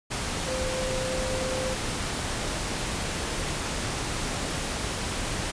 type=tone in noise; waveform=sine; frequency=518 Hz; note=C5; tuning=17 cents flat; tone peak=-30 dBFS; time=0.47-1.75 s; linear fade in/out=20 ms; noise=pink; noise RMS=-30 dBFS; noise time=0.1-5.52 s; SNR=-3 dB; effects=resampled to 22050 Hz